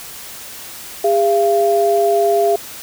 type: tone pair together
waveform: sine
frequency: 405.7 / 682.3 Hz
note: G#4 / F5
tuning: -41 / -41 cents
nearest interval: major sixth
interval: 900 cents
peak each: -14 dBFS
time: 1.04-2.56 s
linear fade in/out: 5 ms
effects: white hiss -33 dBFS RMS until 2.82 s